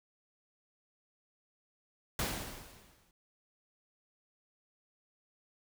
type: noise with exponential decay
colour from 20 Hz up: pink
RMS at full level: -32 dBFS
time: 2.19-3.11 s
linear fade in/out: 2 ms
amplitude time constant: 200 ms
effects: none